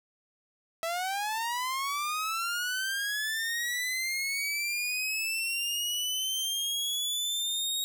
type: linear sweep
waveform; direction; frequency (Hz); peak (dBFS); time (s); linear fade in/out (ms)
sawtooth; up; 651 to 3778; -26; 0.83-7.84; 0
effects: none